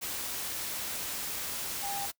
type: tone in noise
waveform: sine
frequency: 801 Hz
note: G5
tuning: 37 cents sharp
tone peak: -35 dBFS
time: 1.82-2.07 s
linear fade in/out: 20 ms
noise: white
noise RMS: -36 dBFS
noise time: 0.01-2.12 s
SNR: -2 dB
effects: noise-tail reverb RT60 0.1 s tail -23 dB re dry